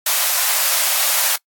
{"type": "high-pass noise", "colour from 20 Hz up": "white", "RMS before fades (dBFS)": -17, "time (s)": [0.06, 1.36], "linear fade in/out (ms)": 5, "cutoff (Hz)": 560, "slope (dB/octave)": 48, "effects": ["noise-tail reverb RT60 0.1 s tail -23 dB re dry", "AAC 64 kbps"]}